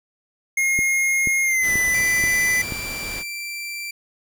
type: tone with pitch glide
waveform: square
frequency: 2143 to 1999.5 Hz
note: C7 to B6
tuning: +41 to +21 cents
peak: -18 dBFS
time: 0.57-2.62 s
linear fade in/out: 5 ms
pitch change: -120 cents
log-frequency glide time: 1.43-1.71 s
type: click train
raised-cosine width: 3 ms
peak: -16 dBFS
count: 5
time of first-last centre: 0.79-2.722 s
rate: 2.07 Hz
type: noise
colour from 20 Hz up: pink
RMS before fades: -34 dBFS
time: 1.61-3.24 s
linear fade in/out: 50 ms
type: tone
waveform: sawtooth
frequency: 2349 Hz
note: D7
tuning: in tune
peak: -25 dBFS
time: 1.94-3.91 s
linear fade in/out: 5 ms
effects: none